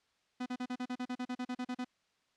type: tone bursts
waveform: 45% pulse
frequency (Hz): 250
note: B3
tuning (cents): +21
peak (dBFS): -35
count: 15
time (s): 0.4-1.847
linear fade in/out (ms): 10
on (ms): 61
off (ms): 38
effects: white hiss -75 dBFS RMS until 2.36 s + low-pass 5000 Hz 12 dB/octave